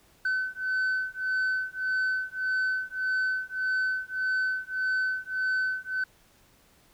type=beating tone pair; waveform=sine; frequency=1518 / 1519.7 Hz; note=F#6 / F#6; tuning=+44 / +46 cents; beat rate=1.7 Hz; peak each=-27 dBFS; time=0.25-6.04 s; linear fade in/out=5 ms; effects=tanh soft clip ceiling -23 dBFS + pink hiss -61 dBFS RMS until 6.93 s